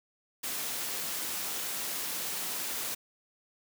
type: high-pass noise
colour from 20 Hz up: white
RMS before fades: -35 dBFS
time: 0.43-2.95 s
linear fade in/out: 10 ms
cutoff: 150 Hz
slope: 12 dB/octave
effects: none